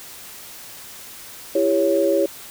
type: chord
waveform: sine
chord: C# diminished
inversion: first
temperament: just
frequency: 332.6 / 399.1 / 554.4 Hz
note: E4 / G4 / C#5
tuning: +16 / +31 / 0 cents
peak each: -21 / -21 / -18 dBFS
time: 1.55-2.26 s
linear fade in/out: 5 ms
effects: white hiss -39 dBFS RMS until 2.5 s